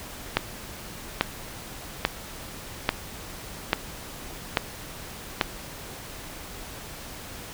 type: click train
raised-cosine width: 0.3 ms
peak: -3 dBFS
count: 7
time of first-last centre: 0.37-5.412 s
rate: 1.19 Hz
effects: pink hiss -40 dBFS RMS until 7.53 s